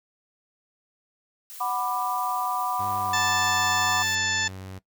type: noise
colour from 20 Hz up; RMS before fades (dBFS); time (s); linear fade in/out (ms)
blue; -41; 1.5-4.15; 0
type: chord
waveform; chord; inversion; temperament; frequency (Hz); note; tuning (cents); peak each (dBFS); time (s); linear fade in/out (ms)
sine; B minor; second; just; 740.8 / 987.8 / 1185.3; F#5 / B5 / D6; +2 / 0 / +16; -29; 1.6-4.03; 10
type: tone with pitch glide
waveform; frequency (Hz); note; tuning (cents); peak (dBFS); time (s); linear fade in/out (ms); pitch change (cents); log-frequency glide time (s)
sawtooth; 99.4 to 94.75; G2 to F#2; +25 to +42; -33; 2.79-4.79; 10; -83; 2.89-3.24
type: harmonic tone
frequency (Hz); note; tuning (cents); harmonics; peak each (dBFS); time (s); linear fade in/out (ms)
880; A5; 0; 1 / 2 / 3 / 4 / 5 / 6 / 7 / 8; -35 / -26 / -34 / -30 / -36 / -34 / -39 / -32; 3.13-4.48; 5
effects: noise-tail reverb RT60 0.1 s tail -18 dB re dry